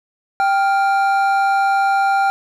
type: tone pair together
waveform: triangle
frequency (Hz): 785.7 / 1400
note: G5 / F6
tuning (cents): +4 / +4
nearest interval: minor seventh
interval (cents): 1000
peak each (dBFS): -12 / -18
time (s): 0.4-2.3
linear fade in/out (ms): 0
effects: none